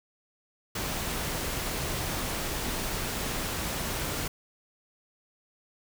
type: noise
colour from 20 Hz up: pink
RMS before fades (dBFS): -32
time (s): 0.75-4.28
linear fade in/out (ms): 5
effects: none